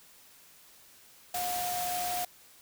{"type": "tone in noise", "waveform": "sine", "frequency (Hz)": 717, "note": "F5", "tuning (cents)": 45, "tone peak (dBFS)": -32, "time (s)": [1.34, 2.25], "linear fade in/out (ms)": 5, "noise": "white", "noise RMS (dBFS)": -36, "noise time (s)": [1.34, 2.25], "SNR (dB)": 1, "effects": ["white hiss -57 dBFS RMS until 2.61 s"]}